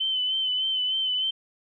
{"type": "tone with vibrato", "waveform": "sine", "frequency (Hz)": 3052, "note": "G7", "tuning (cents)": -47, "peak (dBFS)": -23, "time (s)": [0, 1.31], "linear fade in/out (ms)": 10, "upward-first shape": "sine", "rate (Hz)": 3.3, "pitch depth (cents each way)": 36, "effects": []}